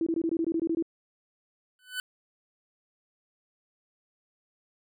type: tone bursts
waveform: sine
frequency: 329.6 Hz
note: E4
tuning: in tune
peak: -24 dBFS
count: 11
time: 0.01-0.825 s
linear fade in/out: 2 ms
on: 55 ms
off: 21 ms
type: tone with exponential growth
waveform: 25% pulse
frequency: 1500 Hz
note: F#6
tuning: 23 cents sharp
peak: -24 dBFS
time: 1.79-2 s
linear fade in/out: 1 ms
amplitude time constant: 45 ms
effects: none